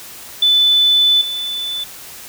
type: tone with level steps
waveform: sine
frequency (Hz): 3500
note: A7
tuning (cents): -10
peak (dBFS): -9 / -20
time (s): 0.42-1.84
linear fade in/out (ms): 5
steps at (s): 1.21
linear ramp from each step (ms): 5
effects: white hiss -35 dBFS RMS until 2.28 s